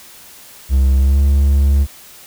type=tone with pitch glide; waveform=triangle; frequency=66.6 to 69.91 Hz; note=C2 to C#2; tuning=+31 to +15 cents; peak=-7 dBFS; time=0.69-1.87 s; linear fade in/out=50 ms; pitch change=+84 cents; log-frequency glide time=0.99-1.19 s; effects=white hiss -40 dBFS RMS until 2.26 s